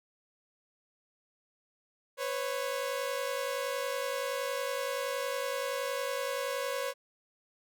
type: tone pair together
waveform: sawtooth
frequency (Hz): 499.3 / 550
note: B4 / C#5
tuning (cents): +19 / -14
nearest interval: major second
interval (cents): 167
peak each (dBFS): -32 / -30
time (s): 2.17-6.94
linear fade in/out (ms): 50
effects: none